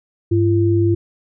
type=tone pair together; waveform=sine; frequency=101.26 / 340.6 Hz; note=G#2 / F4; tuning=-43 / -43 cents; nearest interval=octave + major sixth; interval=2100 cents; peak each=-15 dBFS; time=0.31-0.95 s; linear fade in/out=10 ms; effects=none